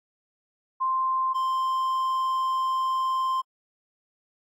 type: tone pair in turn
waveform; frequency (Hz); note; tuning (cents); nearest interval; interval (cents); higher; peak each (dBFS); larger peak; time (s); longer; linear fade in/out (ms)
sine / triangle; 1046.5 / 1046.5; C6 / C6; 0 / 0; unison; 0; neither; -22 / -21; second; 0.8-1.34 / 1.34-3.42; second; 20
effects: AAC 64 kbps